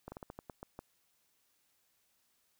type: slowing click train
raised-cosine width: 1 ms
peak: -30 dBFS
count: 9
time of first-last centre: 0.08-0.79 s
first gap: 40 ms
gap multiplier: 1.22
effects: white hiss -75 dBFS RMS until 2.59 s